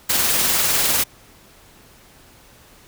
white noise with tremolo, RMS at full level -17 dBFS, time 0.09-1.04 s, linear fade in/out 10 ms, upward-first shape sine, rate 20 Hz, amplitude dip 30%, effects pink hiss -49 dBFS RMS until 2.87 s

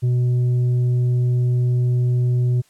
sine tone with tanh clipping, 123.47 Hz, B2, in tune, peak -16 dBFS, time 0.02-2.62 s, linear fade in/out 20 ms, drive 4 dB, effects white hiss -58 dBFS RMS until 2.69 s + low-pass 11000 Hz 12 dB/octave

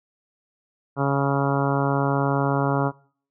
harmonic tone, 139.1 Hz, C#3, 6 cents sharp, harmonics 1 / 2 / 3 / 4 / 5 / 6 / 7 / 8 / 9 / 10, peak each -23 / -26 / -28 / -29 / -30 / -31 / -31 / -32 / -33 / -33 dBFS, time 0.96-2.92 s, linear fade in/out 50 ms, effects noise-tail reverb RT60 0.5 s tail -22 dB re dry

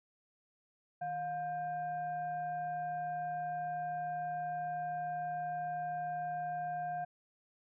sine tone with frequency modulation, 711 Hz, F5, 31 cents sharp, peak -35 dBFS, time 1.01-7.05 s, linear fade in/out 10 ms, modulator 867 Hz, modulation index 0.41, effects none

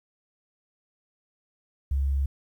sine tone, 68.7 Hz, C#2, 15 cents flat, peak -22 dBFS, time 1.91-2.26 s, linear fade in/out 5 ms, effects 10-bit

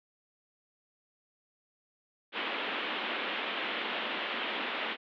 white band-pass noise, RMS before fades -35 dBFS, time 2.32-4.97 s, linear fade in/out 50 ms, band 210 to 3400 Hz, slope 48 dB/octave, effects none

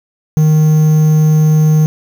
triangle tone with quantisation, 154.8 Hz, D#3, 9 cents flat, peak -4 dBFS, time 0.37-1.86 s, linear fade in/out 0 ms, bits 5, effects none

